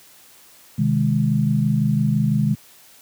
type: chord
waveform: sine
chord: Ab major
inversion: first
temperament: just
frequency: 129.78 / 155.74 / 207.7 Hz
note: C3 / Eb3 / Ab3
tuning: -14 / +2 / 0 cents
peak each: -20 dBFS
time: 0.78-2.55 s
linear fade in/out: 10 ms
effects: white hiss -49 dBFS RMS until 3.01 s + high-pass 80 Hz 12 dB/octave